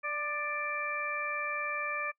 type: harmonic tone with a mistuned harmonic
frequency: 588 Hz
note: D5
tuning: 2 cents sharp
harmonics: 1 / 2 / 3 / 4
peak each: -41 / -36 / -38 / -36 dBFS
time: 0.03-2.12 s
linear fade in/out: 20 ms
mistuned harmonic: 2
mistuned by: +19 cents
effects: noise-tail reverb RT60 0.1 s tail -25 dB re dry